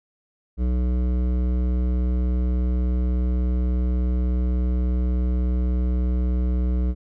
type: tone with hard clipping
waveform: sine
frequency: 61.74 Hz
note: B1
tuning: in tune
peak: -21 dBFS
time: 0.57-6.95 s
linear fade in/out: 50 ms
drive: 13 dB
effects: none